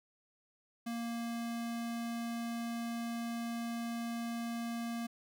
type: tone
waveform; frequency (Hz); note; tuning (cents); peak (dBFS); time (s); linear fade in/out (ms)
square; 233.2; A#3; +1; -37; 0.86-5.07; 10
effects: none